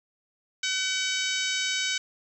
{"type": "harmonic tone with a mistuned harmonic", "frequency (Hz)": 757, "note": "F#5", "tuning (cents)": 39, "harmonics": [2, 3, 4, 5, 6, 7, 8, 9, 10], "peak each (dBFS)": [-33, -32, -32, -33, -37, -37, -35, -39, -41], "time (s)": [0.63, 1.98], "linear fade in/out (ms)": 5, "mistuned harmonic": 10, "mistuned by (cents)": 32, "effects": ["10-bit"]}